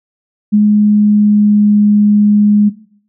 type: tone with pitch glide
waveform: sine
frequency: 209.4 to 207.7 Hz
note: G#3 to G#3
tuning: +15 to 0 cents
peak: -5 dBFS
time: 0.52-2.7 s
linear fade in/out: 20 ms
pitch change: -15 cents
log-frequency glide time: 0.66-1.76 s
effects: noise-tail reverb RT60 0.6 s tail -18 dB re dry